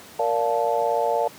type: chord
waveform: sine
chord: Bb major seventh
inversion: none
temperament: just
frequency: 466.2 / 582.7 / 699.2 / 874.1 Hz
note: Bb4 / D5 / F5 / A5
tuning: 0 / -14 / +2 / -12 cents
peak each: -25 dBFS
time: 0.19-1.28 s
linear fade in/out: 5 ms
effects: pink hiss -44 dBFS RMS until 1.38 s + high-pass 150 Hz 12 dB/octave